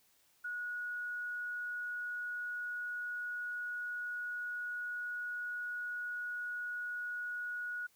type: tone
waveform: sine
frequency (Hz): 1457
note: F#6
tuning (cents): -27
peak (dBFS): -37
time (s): 0.44-7.87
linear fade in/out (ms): 10
effects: white hiss -70 dBFS RMS until 7.95 s